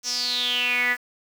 sawtooth tone with band-pass filter sweep, 246 Hz, B3, 7 cents flat, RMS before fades -24 dBFS, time 0.03-0.97 s, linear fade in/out 50 ms, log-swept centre 5900 to 1800 Hz, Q 8.9, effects 7-bit

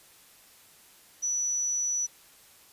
sine tone, 5920 Hz, F#8, in tune, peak -26 dBFS, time 1.22-2.07 s, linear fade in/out 20 ms, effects white hiss -56 dBFS RMS until 2.72 s + resampled to 32000 Hz

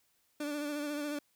30% pulse tone with vibrato, 293.6 Hz, D4, in tune, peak -32 dBFS, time 0.4-1.19 s, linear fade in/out 5 ms, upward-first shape sine, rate 14 Hz, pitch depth 35 cents each way, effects white hiss -73 dBFS RMS until 1.35 s

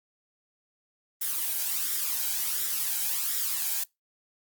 blue noise with flanger, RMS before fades -29 dBFS, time 1.21-3.84 s, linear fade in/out 10 ms, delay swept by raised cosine 0.55 to 1.29 ms, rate 1.4 Hz, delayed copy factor +0.55, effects noise-tail reverb RT60 0.2 s tail -25 dB re dry + Opus 24 kbps

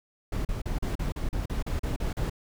brown noise bursts, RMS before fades -29 dBFS, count 12, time 0.32-2.298 s, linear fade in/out 5 ms, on 130 ms, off 38 ms, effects none

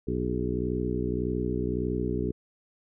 harmonic tone with a mistuned harmonic, 61.74 Hz, B1, in tune, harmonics 1 / 2 / 3 / 4 / 5 / 6 / 7, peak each -34 / -34 / -34 / -34 / -34 / -34 / -34 dBFS, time 0.07-2.32 s, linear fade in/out 10 ms, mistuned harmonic 7, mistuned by -38 cents, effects none

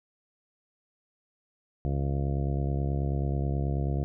harmonic tone, 69.3 Hz, C#2, in tune, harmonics 1 / 2 / 3 / 4 / 5 / 6 / 7 / 8 / 9 / 10, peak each -29 / -29 / -38 / -40 / -39 / -44 / -44 / -47 / -48 / -43 dBFS, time 1.85-4.04 s, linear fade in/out 0 ms, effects none

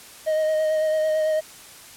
triangle tone with vibrato, 624 Hz, D#5, 5 cents sharp, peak -17 dBFS, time 0.26-1.41 s, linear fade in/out 20 ms, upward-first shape sine, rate 9 Hz, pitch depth 18 cents each way, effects white hiss -44 dBFS RMS until 1.96 s + low-pass 12000 Hz 12 dB/octave

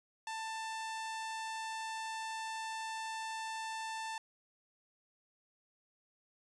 sawtooth tone, 888 Hz, A5, 16 cents sharp, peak -35 dBFS, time 0.27-4.18 s, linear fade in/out 2 ms, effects resampled to 22050 Hz

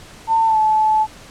sine tone with pitch glide, 898 to 865.9 Hz, A5 to A5, +35 to -28 cents, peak -12 dBFS, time 0.27-1.07 s, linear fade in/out 50 ms, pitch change -63 cents, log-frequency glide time 0.46-0.58 s, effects pink hiss -41 dBFS RMS until 1.3 s + low-pass 9000 Hz 12 dB/octave

